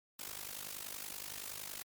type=noise with amplitude modulation; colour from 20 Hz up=white; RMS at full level=-41 dBFS; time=0.19-1.83 s; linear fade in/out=5 ms; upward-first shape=sine; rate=50.6 Hz; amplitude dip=90%; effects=MP3 96 kbps